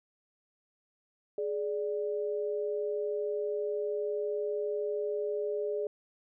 sine tone pair together, 419.7 / 587.3 Hz, G#4 / D5, +18 / 0 cents, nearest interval tritone, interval 582 cents, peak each -31 / -36 dBFS, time 1.38-5.87 s, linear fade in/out 2 ms, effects none

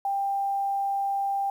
sine tone with quantisation, 792 Hz, G5, 18 cents sharp, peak -24 dBFS, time 0.05-1.5 s, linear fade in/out 2 ms, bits 9, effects none

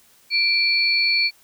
sine tone pair together, 2349 / 4416 Hz, D7 / C#8, 0 / -7 cents, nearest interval major seventh, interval 1093 cents, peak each -19 dBFS, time 0.3-1.31 s, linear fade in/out 50 ms, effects white hiss -55 dBFS RMS until 1.43 s

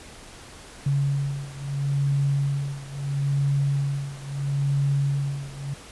sine beating tone pair, 139.7 / 140.45 Hz, C#3 / C#3, +14 / +23 cents, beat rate 0.75 Hz, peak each -24 / -26 dBFS, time 0.86-5.74 s, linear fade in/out 5 ms, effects pink hiss -44 dBFS RMS until 5.91 s + resampled to 24000 Hz

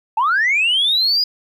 sine linear sweep, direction up, 841 to 4973 Hz, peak -12 dBFS, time 0.17-1.24 s, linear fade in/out 5 ms, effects tanh soft clip ceiling -10 dBFS + 9-bit

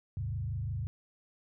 sine tone with frequency modulation, 103.83 Hz, G#2, in tune, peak -32 dBFS, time 0.17-0.87 s, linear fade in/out 0 ms, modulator 25.7 Hz, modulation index 1.2, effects none

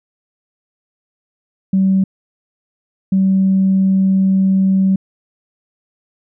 sine tone bursts at uneven times, 191.4 Hz, G3, 41 cents flat, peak -9 dBFS, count 2, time 1.73-2.04 / 3.12-4.96 s, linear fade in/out 5 ms, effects tanh soft clip ceiling -5 dBFS

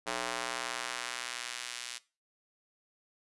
square tone with high-pass filter sweep, 60.7 Hz, B1, 29 cents flat, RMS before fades -38 dBFS, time 0.06-1.99 s, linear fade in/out 20 ms, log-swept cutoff 600 to 3000 Hz, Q 0.71, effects noise-tail reverb RT60 0.3 s tail -19 dB re dry + resampled to 24000 Hz

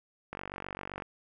click train, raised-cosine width 0.5 ms, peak -23 dBFS, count 34, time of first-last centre 0.33-1.022 s, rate 47.7 Hz, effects none

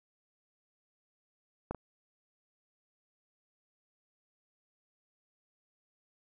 clicks, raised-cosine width 1 ms, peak -21 / -27 dBFS, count 2, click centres 1.71 / 1.747 s, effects none

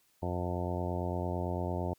harmonic tone, 88.9 Hz, F2, 31 cents sharp, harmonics 1 / 2 / 3 / 4 / 5 / 6 / 7 / 8 / 9 / 10, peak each -35 / -39 / -42 / -40 / -44 / -43 / -41 / -43 / -49 / -43 dBFS, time 0.22-1.94 s, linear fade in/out 10 ms, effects white hiss -70 dBFS RMS until 1.98 s

